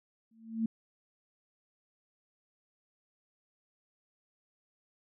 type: tone with exponential growth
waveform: sine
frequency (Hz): 225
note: A3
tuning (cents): +39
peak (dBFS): -25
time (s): 0.31-0.66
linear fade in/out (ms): 5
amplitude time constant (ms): 75
effects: none